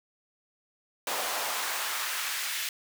pink noise with high-pass filter sweep, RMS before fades -32 dBFS, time 1.07-2.69 s, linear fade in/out 2 ms, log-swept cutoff 600 to 2200 Hz, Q 1.2, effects none

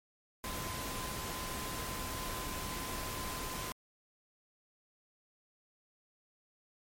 sine tone in noise, 1028 Hz, C6, 31 cents flat, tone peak -45 dBFS, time 0.44-3.72 s, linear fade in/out 0 ms, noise pink, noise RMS -40 dBFS, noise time 0.44-3.72 s, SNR -8 dB, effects MP3 64 kbps

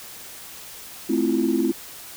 sine chord, F major seventh, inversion first, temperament equal with one note detuned, 218.7 / 261.6 / 329.6 / 349.2 Hz, A3 / C4 / E4 / F4, -10 / 0 / 0 / 0 cents, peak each -25 / -23 / -22 / -25 dBFS, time 1.09-1.72 s, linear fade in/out 10 ms, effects tanh soft clip ceiling -10 dBFS + white hiss -40 dBFS RMS until 2.16 s

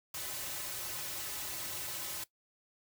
white noise with comb filter, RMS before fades -40 dBFS, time 0.14-2.24 s, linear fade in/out 5 ms, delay 4.3 ms, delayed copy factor -0.85, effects noise-tail reverb RT60 0.1 s tail -18 dB re dry

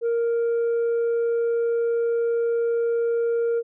sine tone, 466.2 Hz, A#4, in tune, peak -17 dBFS, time 0.01-3.63 s, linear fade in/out 50 ms, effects tanh soft clip ceiling -19 dBFS

